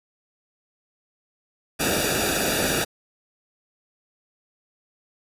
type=noise with comb filter; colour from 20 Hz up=pink; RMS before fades=-23 dBFS; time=1.79-2.85 s; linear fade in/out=20 ms; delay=0.95 ms; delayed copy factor=-0.95; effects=resampled to 32000 Hz